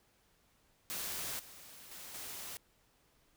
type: noise with level steps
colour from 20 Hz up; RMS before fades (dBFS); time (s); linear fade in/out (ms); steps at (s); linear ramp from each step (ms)
white; -40 / -54 / -49 / -45; 0.9-2.57; 0; 1.39 / 1.91 / 2.14; 5
effects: pink hiss -71 dBFS RMS until 3.36 s